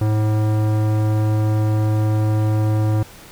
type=tone with tanh clipping; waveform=sine; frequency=107.4 Hz; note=A2; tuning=41 cents flat; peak=-17 dBFS; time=0.01-3.03 s; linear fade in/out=5 ms; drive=18 dB; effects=pink hiss -42 dBFS RMS until 3.31 s